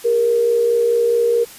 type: tone pair together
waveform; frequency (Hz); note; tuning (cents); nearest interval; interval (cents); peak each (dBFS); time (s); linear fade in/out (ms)
sine; 405.3 / 470; G#4 / A#4; -42 / +14; minor third; 256; -23 / -13; 0.04-1.45; 20
effects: white hiss -39 dBFS RMS until 1.58 s + resampled to 32000 Hz